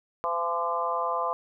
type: harmonic tone with a mistuned harmonic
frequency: 170 Hz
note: F3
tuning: 46 cents flat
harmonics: 3 / 4 / 5 / 6 / 7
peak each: -33 / -32 / -35 / -29 / -32 dBFS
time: 0.24-1.33 s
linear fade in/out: 0 ms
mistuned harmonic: 6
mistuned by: +17 cents
effects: none